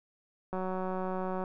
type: click train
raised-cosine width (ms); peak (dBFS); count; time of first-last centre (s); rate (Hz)
1; -22; 170; 0.53-1.439; 186
effects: none